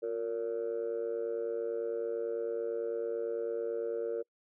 sine tone with amplitude modulation, 462.7 Hz, A#4, 13 cents flat, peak -26 dBFS, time 0.02-4.23 s, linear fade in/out 20 ms, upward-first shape sine, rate 109 Hz, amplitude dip 95%, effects noise-tail reverb RT60 0.1 s tail -26 dB re dry + tanh soft clip ceiling -26 dBFS

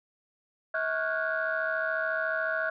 sine tone cluster, 643 / 1107 / 1417 / 1491 / 1636 Hz, E5 / C#6 / F6 / F#6 / G#6, -43 / -3 / +25 / +13 / -26 cents, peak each -31 / -39 / -33 / -31 / -35 dBFS, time 0.74-2.7 s, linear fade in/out 5 ms, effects tanh soft clip ceiling -18 dBFS

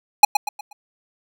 square tone with echo, 830.6 Hz, G#5, in tune, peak -4 dBFS, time 0.23-0.25 s, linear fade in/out 5 ms, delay 120 ms, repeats 4, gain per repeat -9 dB, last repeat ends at 0.73 s, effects none

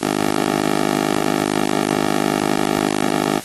10% pulse tone with high-pass filter, 51.1 Hz, G#1, 27 cents flat, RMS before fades -20 dBFS, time 0.01-3.4 s, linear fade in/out 10 ms, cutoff 330 Hz, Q 1.4, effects white hiss -35 dBFS RMS until 3.44 s + AAC 32 kbps

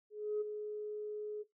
sine tone with ADSR envelope, 421.8 Hz, G#4, 27 cents sharp, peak -30 dBFS, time 0.1-1.44 s, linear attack 310 ms, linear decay 19 ms, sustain -8 dB, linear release 29 ms, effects noise-tail reverb RT60 0.2 s tail -20 dB re dry + tanh soft clip ceiling -28 dBFS

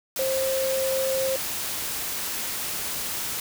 sine tone in noise, 530 Hz, C5, 22 cents sharp, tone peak -23 dBFS, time 0.19-1.36 s, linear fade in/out 2 ms, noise white, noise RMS -30 dBFS, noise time 0.16-3.4 s, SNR +4 dB, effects none

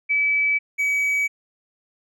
sine / triangle tone pair in turn, 2297 / 2276 Hz, D7 / C#7, -39 / +45 cents, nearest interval unison, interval 16 cents, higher first, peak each -17 dBFS, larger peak neither, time 0.09-0.59 / 0.78-1.28 s, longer neither, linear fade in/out 20 ms, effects none

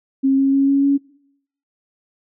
sine tone with pitch steps, 269.5 / 272 / 274.5 / 277.1 / 279.6 Hz, C#4 / C#4 / C#4 / C#4 / C#4, -49 / -33 / -17 / -1 / +15 cents, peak -12 dBFS, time 0.23-0.98 s, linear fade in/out 20 ms, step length 150 ms, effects noise-tail reverb RT60 0.7 s tail -22 dB re dry

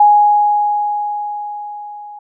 sine tone with level ramp, 830.6 Hz, G#5, in tune, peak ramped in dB -4 to -30 dBFS, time 0-2.19 s, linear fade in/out 5 ms, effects none

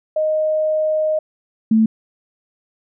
sine tone pair in turn, 621 / 221 Hz, D#5 / A3, -3 / +8 cents, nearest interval octave + tritone, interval 1789 cents, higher first, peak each -15 / -10 dBFS, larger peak second, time 0.16-1.19 / 1.71-1.86 s, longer first, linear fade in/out 5 ms, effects none

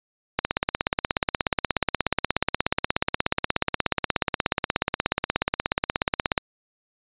click train, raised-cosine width 0.3 ms, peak -4 dBFS, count 101, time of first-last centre 0.39-6.378 s, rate 16.7 Hz, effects resampled to 8000 Hz

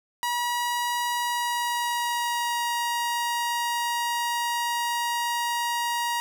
sawtooth tone with pitch glide, 963 to 948.6 Hz, B5 to A#5, -44 to +30 cents, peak -21 dBFS, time 0.23-6.2 s, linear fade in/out 0 ms, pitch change -26 cents, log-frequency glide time 1.13-2.75 s, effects none

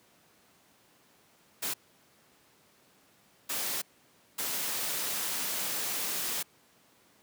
white noise bursts at uneven times, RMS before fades -33 dBFS, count 3, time 1.62-1.74 / 3.49-3.82 / 4.38-6.43 s, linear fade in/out 10 ms, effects pink hiss -63 dBFS RMS until 7.22 s + high-pass 150 Hz 12 dB/octave

